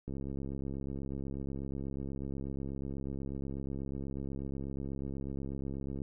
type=click train; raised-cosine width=3 ms; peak=-27 dBFS; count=406; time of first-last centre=0.08-6.018 s; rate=68.2 Hz; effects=none